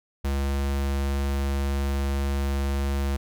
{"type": "tone", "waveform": "square", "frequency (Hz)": 69.3, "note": "C#2", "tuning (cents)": 0, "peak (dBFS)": -24, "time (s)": [0.24, 3.17], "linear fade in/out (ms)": 10, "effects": []}